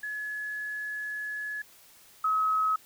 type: tone pair in turn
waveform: sine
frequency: 1700 / 1279.1 Hz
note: G#6 / D#6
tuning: +40 / +47 cents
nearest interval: perfect fourth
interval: 493 cents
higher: first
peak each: -32 / -23 dBFS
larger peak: second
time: 0.03-1.62 / 2.24-2.76 s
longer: first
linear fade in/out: 5 ms
effects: white hiss -56 dBFS RMS until 2.85 s